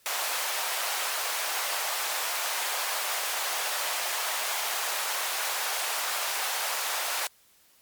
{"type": "high-pass noise", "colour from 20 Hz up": "pink", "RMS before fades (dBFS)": -30, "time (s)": [0.06, 7.27], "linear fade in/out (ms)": 0, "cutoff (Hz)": 650, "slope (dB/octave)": 24, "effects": ["white hiss -61 dBFS RMS until 7.81 s", "MP3 96 kbps"]}